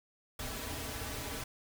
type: noise with comb filter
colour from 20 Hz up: pink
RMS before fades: -40 dBFS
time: 0.39-1.44 s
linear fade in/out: 5 ms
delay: 5.6 ms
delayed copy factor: -0.9
effects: none